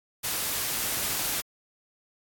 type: noise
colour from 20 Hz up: white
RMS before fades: -29 dBFS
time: 0.23-1.42 s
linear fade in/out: 20 ms
effects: AAC 64 kbps